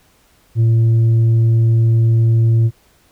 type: tone with tanh clipping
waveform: sine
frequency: 114 Hz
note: A#2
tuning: 38 cents flat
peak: -10 dBFS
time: 0.55-2.71 s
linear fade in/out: 50 ms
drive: 3 dB
effects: pink hiss -54 dBFS RMS until 3.11 s